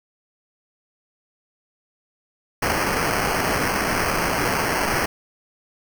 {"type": "noise with sample-and-hold", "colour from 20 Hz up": "blue", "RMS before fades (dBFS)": -22, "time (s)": [2.62, 5.06], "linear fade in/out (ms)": 5, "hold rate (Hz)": 3675, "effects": []}